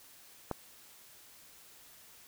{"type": "click", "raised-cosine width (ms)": 1, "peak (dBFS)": -19, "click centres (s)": 0.513, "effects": ["white hiss -57 dBFS RMS until 2.27 s"]}